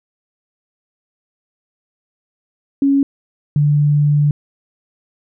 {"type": "tone pair in turn", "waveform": "sine", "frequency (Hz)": [277.2, 146.84], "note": ["C#4", "D3"], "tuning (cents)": [0, 0], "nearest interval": "major seventh", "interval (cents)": 1100, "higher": "first", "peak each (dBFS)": -10, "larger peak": "neither", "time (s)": [[2.82, 3.03], [3.56, 4.31]], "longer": "second", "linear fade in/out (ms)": 2, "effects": []}